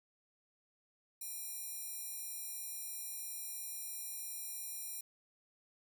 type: tone with high-pass filter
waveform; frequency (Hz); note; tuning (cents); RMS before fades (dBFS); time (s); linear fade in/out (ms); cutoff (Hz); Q
square; 803; G5; +41; -44; 1.21-5.01; 5; 10000; 0.91
effects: none